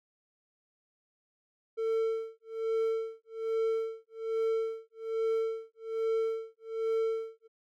triangle tone with tremolo, 448.4 Hz, A4, 33 cents sharp, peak -24 dBFS, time 1.77-7.48 s, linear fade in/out 20 ms, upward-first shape sine, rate 1.2 Hz, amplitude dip 100%, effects none

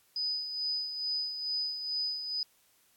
sine tone with tremolo, 4987 Hz, D#8, 3 cents sharp, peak -29 dBFS, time 0.16-2.43 s, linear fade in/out 2 ms, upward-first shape sine, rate 2.3 Hz, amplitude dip 55%, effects white hiss -67 dBFS RMS until 2.96 s + AAC 64 kbps

